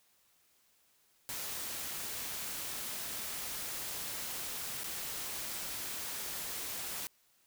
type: noise with dropouts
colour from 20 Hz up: white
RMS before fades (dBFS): -40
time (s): 1.29-7.07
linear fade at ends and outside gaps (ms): 0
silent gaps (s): 4.835-4.842
effects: white hiss -70 dBFS RMS until 7.46 s